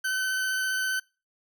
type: tone with vibrato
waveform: 40% pulse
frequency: 1524 Hz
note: G6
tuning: 49 cents flat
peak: -25 dBFS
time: 0.04-1 s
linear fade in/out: 10 ms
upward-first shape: triangle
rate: 15 Hz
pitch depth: 15 cents each way
effects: noise-tail reverb RT60 0.3 s tail -23 dB re dry